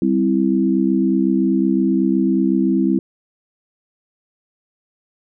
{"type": "chord", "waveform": "sine", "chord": "C major", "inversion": "second", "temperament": "equal", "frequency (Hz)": [196, 261.6, 329.6], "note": ["G3", "C4", "E4"], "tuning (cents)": [0, 0, 0], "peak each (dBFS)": -18, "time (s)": [0.02, 2.99], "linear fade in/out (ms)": 2, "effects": []}